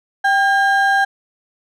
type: ring-modulated tone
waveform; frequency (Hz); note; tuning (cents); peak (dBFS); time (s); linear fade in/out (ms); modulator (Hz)
triangle; 1200; D6; +37; -7; 0.24-1.05; 10; 415
effects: none